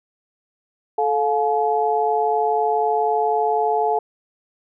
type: tone cluster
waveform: sine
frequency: 435.7 / 708 / 852 Hz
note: A4 / F5 / G#5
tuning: -17 / +23 / +44 cents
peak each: -21 dBFS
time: 0.98-3.99 s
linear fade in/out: 5 ms
effects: none